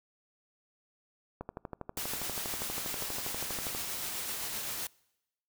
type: click train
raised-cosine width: 1 ms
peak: -24 dBFS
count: 30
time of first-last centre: 1.41-3.749 s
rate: 12.4 Hz
type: noise with tremolo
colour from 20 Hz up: white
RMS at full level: -36 dBFS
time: 1.97-4.87 s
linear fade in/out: 2 ms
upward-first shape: sine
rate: 7.8 Hz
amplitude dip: 25%
effects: noise-tail reverb RT60 0.9 s tail -25 dB re dry